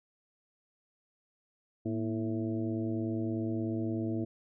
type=harmonic tone with a mistuned harmonic; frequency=109.8 Hz; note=A2; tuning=3 cents flat; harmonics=1 / 2 / 3 / 4 / 5 / 6; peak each=-36 / -35 / -34 / -45 / -48 / -45 dBFS; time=1.85-4.25 s; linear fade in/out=10 ms; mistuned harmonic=2; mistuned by=+100 cents; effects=none